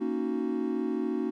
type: chord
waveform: triangle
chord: D# minor seventh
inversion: second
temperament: equal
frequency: 233.1 / 277.2 / 311.1 / 370 Hz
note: A#3 / C#4 / D#4 / F#4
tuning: 0 / 0 / 0 / 0 cents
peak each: -31 dBFS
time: 0-1.31 s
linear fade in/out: 20 ms
effects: none